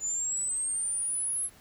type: exponential sweep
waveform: sine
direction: up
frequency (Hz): 6950 to 11000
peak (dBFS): -28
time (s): 0-1.5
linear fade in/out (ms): 50
effects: pink hiss -57 dBFS RMS until 1.6 s